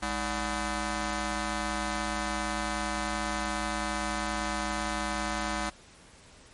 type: ring-modulated tone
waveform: 10% pulse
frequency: 262.6 Hz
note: C4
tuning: 6 cents sharp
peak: -18 dBFS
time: 0.02-5.7 s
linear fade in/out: 10 ms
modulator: 470 Hz
effects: pink hiss -54 dBFS RMS until 6.53 s + MP3 48 kbps